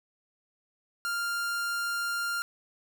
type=tone; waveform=45% pulse; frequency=1396.9 Hz; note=F6; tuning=in tune; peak=-29 dBFS; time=1.05-2.42 s; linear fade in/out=0 ms; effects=none